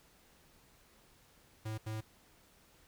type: tone bursts at uneven times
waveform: square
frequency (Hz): 109.2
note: A2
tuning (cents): -13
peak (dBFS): -38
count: 2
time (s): 1.65-1.78 / 1.86-2.01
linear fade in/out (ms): 10
effects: pink hiss -65 dBFS RMS until 2.87 s